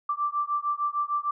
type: beating tone pair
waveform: sine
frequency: 1170 / 1176.6 Hz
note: D6 / D6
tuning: -7 / +3 cents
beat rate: 6.6 Hz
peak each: -28 dBFS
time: 0.09-1.31 s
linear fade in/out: 5 ms
effects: none